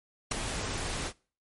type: noise with ADSR envelope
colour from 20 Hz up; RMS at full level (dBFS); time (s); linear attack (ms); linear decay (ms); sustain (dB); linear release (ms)
pink; -24; 0.31-1.13; 9; 6; -10; 64
effects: noise-tail reverb RT60 0.4 s tail -24 dB re dry + MP3 48 kbps